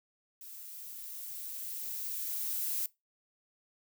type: noise with level ramp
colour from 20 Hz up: violet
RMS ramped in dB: -48 to -33 dBFS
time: 0.41-2.86 s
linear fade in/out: 2 ms
effects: noise-tail reverb RT60 0.2 s tail -21 dB re dry